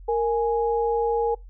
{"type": "tone pair together", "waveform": "sine", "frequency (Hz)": [464, 831.5], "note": ["A#4", "G#5"], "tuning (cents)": [-8, 2], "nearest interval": "minor seventh", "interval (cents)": 1010, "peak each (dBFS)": [-21, -25], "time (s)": [0.08, 1.35], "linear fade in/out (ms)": 10, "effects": ["noise-tail reverb RT60 0.2 s tail -23 dB re dry", "added 44 Hz sine -40 dBFS peak until 1.49 s"]}